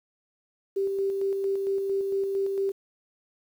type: tone with tremolo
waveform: sine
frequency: 392 Hz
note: G4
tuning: in tune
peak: -23 dBFS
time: 0.76-2.72 s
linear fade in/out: 10 ms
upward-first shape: square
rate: 4.4 Hz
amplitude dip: 30%
effects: 9-bit